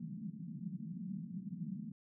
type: band-pass noise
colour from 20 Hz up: white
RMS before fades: -44 dBFS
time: 0-1.92 s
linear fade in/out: 5 ms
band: 160 to 210 Hz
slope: 48 dB/octave
effects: none